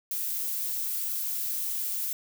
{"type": "noise", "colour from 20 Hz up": "violet", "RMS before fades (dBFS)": -31, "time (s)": [0.11, 2.13], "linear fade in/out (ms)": 2, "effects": []}